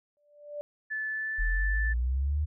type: tone with exponential growth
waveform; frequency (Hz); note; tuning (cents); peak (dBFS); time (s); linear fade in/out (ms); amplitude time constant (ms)
sine; 587.3; D5; 0; -31; 0.17-0.61; 0; 95
type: tone with pitch glide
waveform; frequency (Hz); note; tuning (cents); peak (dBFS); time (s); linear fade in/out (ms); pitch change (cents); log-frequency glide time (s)
sine; 1741 to 1757.2; A6 to A6; -19 to -3; -30; 0.9-1.94; 20; +16; 1.09-1.35
type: linear sweep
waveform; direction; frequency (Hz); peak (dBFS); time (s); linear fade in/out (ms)
sine; up; 37.52 to 77.2; -25; 1.38-2.46; 20
effects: none